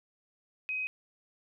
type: tone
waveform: sine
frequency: 2522 Hz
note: D#7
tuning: 23 cents sharp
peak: -31 dBFS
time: 0.69-0.87 s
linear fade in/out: 0 ms
effects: none